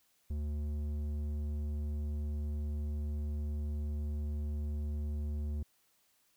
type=tone with low-pass filter; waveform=square; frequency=74.2 Hz; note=D2; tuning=18 cents sharp; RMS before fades=-36 dBFS; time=0.3-5.63 s; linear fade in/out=5 ms; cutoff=260 Hz; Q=0.55; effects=white hiss -72 dBFS RMS until 6.36 s